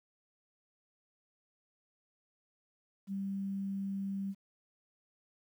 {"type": "tone", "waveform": "sine", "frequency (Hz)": 196, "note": "G3", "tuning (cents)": 0, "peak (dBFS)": -34, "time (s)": [3.07, 4.35], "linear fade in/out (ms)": 50, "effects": ["11-bit"]}